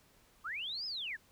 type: linear two-way sweep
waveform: sine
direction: up then down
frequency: 1108.7 to 5200 to 1568 Hz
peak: -37 dBFS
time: 0.44-1.17 s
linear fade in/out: 20 ms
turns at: 0.86 s
effects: pink hiss -66 dBFS RMS until 1.31 s